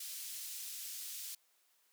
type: band-pass noise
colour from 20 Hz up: white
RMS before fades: -45 dBFS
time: 0-1.35 s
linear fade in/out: 5 ms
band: 3500 to 16000 Hz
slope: 12 dB/octave
effects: white hiss -73 dBFS RMS until 1.92 s + high-pass 400 Hz 12 dB/octave